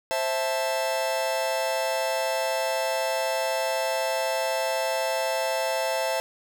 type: chord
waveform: 45% pulse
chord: A minor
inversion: first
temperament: just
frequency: 528 / 660 / 880 Hz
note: C5 / E5 / A5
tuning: +16 / +2 / 0 cents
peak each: -29 / -28 / -30 dBFS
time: 0.11-6.2 s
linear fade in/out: 0 ms
effects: none